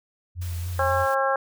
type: tone with vibrato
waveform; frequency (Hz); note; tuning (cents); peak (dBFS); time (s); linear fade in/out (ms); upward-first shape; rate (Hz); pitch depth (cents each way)
sine; 87.31; F2; 0; -27; 0.35-1.07; 50; sine; 3.6; 34
type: noise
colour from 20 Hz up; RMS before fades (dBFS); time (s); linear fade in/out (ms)
white; -43; 0.41-1.15; 10
type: harmonic tone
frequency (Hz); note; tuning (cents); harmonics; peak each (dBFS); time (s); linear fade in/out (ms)
270; C#4; -45; 2 / 3 / 4 / 5 / 6; -24 / -26 / -27 / -28 / -29; 0.79-1.36; 2
effects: none